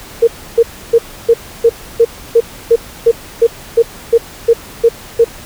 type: tone bursts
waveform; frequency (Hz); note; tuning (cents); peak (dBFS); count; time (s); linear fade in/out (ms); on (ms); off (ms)
sine; 463.3; A#4; -11; -3; 15; 0.22-5.245; 10; 55; 300
effects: pink hiss -33 dBFS RMS until 5.45 s